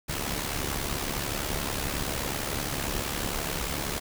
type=noise with amplitude modulation; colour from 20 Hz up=pink; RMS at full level=-28 dBFS; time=0.08-4 s; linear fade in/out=20 ms; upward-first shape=sine; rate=71.1 Hz; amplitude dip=65%; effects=none